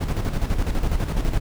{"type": "noise with tremolo", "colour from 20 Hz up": "brown", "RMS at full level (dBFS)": -20, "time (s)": [0, 1.4], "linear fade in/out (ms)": 20, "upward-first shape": "square", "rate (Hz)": 12, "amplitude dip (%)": 55, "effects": []}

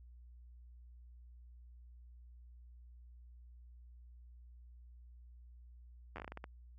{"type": "slowing click train", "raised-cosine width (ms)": 0.5, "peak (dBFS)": -30, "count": 10, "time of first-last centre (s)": [6.16, 6.441], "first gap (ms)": 10, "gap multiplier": 1.27, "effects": ["added 60 Hz sine -54 dBFS peak until 6.78 s"]}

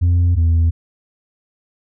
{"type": "tone pair in turn", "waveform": "sine", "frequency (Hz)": [87.31, 82.75], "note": ["F2", "E2"], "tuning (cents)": [0, 7], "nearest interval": "minor second", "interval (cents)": 93, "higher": "first", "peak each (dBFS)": -8, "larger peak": "neither", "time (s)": [[0.01, 0.36], [0.36, 0.71]], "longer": "neither", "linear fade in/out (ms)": 20, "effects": ["tanh soft clip ceiling -10 dBFS"]}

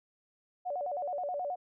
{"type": "tone with vibrato", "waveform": "sine", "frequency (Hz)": 647, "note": "E5", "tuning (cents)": -32, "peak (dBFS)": -32, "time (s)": [0.65, 1.56], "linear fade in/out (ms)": 20, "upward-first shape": "square", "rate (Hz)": 9.4, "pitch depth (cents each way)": 200, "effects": []}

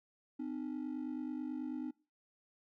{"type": "ring-modulated tone", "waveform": "triangle", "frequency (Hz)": 280, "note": "C#4", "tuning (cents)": 18, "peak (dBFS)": -32, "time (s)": [0.39, 1.91], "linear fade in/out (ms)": 10, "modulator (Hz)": 24.6, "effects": ["noise-tail reverb RT60 0.4 s tail -26 dB re dry", "tanh soft clip ceiling -30 dBFS"]}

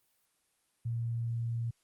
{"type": "tone", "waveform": "sine", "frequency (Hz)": 116.54, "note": "A#2", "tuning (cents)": 0, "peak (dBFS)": -31, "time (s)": [0.85, 1.71], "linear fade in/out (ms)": 10, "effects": ["white hiss -74 dBFS RMS until 1.83 s", "Opus 32 kbps"]}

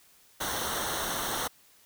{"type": "noise with comb filter", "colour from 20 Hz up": "pink", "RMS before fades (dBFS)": -32, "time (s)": [0.4, 1.48], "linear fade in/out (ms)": 10, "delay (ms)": 0.41, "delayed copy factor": -0.75, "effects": ["white hiss -60 dBFS RMS until 1.85 s"]}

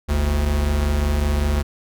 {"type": "tone pair together", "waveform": "square", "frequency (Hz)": [47.98, 73.3], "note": ["G1", "D2"], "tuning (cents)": [-36, -3], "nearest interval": "perfect fifth", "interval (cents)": 733, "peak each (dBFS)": [-24, -19], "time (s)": [0.08, 1.63], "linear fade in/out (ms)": 20, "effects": []}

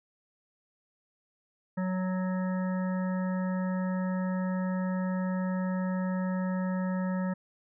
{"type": "harmonic tone", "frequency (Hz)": 185.3, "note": "F#3", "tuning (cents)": 3, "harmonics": [1, 3, 5, 7, 9, 10], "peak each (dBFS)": [-28, -38, -42, -45, -47, -48], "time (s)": [1.77, 7.34], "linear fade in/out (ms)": 10, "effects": []}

